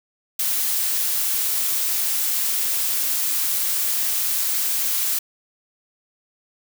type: noise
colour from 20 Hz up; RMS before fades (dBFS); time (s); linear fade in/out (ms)
blue; -22; 0.39-5.19; 5
effects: none